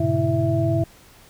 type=tone cluster; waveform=sine; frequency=100.8 / 121.4 / 141.3 / 330 / 661 Hz; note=G2 / B2 / C#3 / E4 / E5; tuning=+49 / -29 / +34 / +2 / +5 cents; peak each=-24 dBFS; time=0-0.84 s; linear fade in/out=5 ms; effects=pink hiss -50 dBFS RMS until 1.29 s